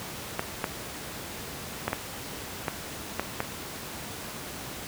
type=clicks; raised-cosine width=0.5 ms; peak=-11 dBFS; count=7; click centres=0.394 / 0.642 / 1.88 / 1.931 / 2.682 / 3.196 / 3.404 s; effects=pink hiss -38 dBFS RMS until 4.87 s + high-pass 80 Hz 12 dB/octave